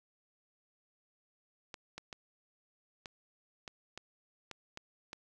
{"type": "clicks", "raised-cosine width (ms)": 0.2, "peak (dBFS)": -26, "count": 9, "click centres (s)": [1.742, 1.98, 2.128, 3.058, 3.678, 3.976, 4.513, 4.774, 5.131], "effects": []}